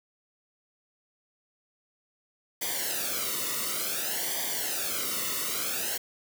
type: noise with flanger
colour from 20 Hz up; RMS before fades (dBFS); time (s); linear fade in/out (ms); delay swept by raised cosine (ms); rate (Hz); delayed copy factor
white; -31; 2.61-5.98; 10; 0.74 to 1.25; 0.56; -0.8
effects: none